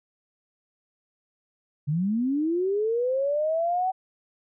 sine linear sweep, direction up, 138.59 to 761 Hz, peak -22 dBFS, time 1.87-3.92 s, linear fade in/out 20 ms, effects none

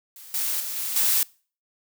blue noise with level steps, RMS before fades -44 / -26 / -31 / -29 / -21 dBFS, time 0.16-1.23 s, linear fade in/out 2 ms, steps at 0.34 / 0.6 / 0.76 / 0.96 s, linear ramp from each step 2 ms, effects noise-tail reverb RT60 0.4 s tail -24 dB re dry

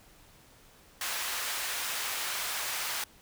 pink high-pass noise, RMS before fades -34 dBFS, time 1.01-3.04 s, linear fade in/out 2 ms, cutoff 1100 Hz, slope 12 dB/octave, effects pink hiss -58 dBFS RMS until 3.21 s

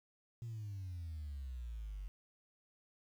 sine exponential sweep, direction down, 119.4 to 46.25 Hz, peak -40 dBFS, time 0.42-2.08 s, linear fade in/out 0 ms, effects tanh soft clip ceiling -39 dBFS + 11-bit

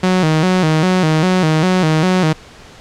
sawtooth tone with vibrato, 170.1 Hz, F3, 45 cents flat, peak -7 dBFS, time 0.03-2.33 s, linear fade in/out 5 ms, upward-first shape square, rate 2.5 Hz, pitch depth 140 cents each way, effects pink hiss -39 dBFS RMS until 2.8 s + low-pass 6000 Hz 12 dB/octave

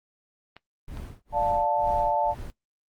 clicks, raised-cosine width 0.3 ms, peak -29 dBFS, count 2, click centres 0.566 / 0.972 s
brown noise with tremolo, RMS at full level -35 dBFS, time 0.88-2.5 s, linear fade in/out 0 ms, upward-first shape sine, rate 2.1 Hz, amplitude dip 100%
sine chord, D minor, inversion none, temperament just, 587.3 / 704.8 / 881 Hz, D5 / F5 / A5, 0 / +16 / +2 cents, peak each -27 / -28 / -24 dBFS, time 1.32-2.35 s, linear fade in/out 50 ms
effects noise-tail reverb RT60 0.1 s tail -17 dB re dry + Opus 24 kbps

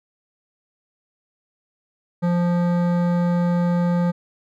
triangle tone with hard clipping, 174.61 Hz, F3, in tune, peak -19 dBFS, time 2.22-4.12 s, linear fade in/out 20 ms, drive 18 dB, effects none

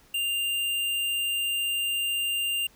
square tone, 2794 Hz, F7, in tune, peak -26 dBFS, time 0.14-2.67 s, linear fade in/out 5 ms, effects pink hiss -58 dBFS RMS until 2.75 s

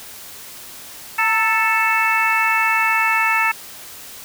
harmonic tone with a mistuned harmonic, 440 Hz, A4, in tune, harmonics 2 / 3 / 4 / 5 / 6, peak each -21 / -21 / -21 / -21 / -21 dBFS, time 1.18-3.52 s, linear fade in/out 10 ms, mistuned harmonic 2, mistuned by +54 cents, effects white hiss -37 dBFS RMS until 4.24 s

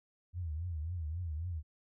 sine tone with vibrato, 82.5 Hz, E2, 2 cents sharp, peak -35 dBFS, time 0.33-1.63 s, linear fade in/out 50 ms, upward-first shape triangle, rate 3.7 Hz, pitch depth 190 cents each way, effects none

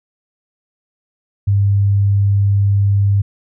sine tone, 100 Hz, G2, 35 cents sharp, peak -10 dBFS, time 1.47-3.22 s, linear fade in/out 10 ms, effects none

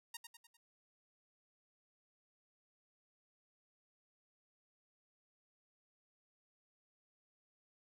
5% pulse tone with echo, 932.3 Hz, A#5, in tune, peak -32 dBFS, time 0.14-0.17 s, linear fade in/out 5 ms, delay 100 ms, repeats 4, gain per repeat -6 dB, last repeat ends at 0.57 s, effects none

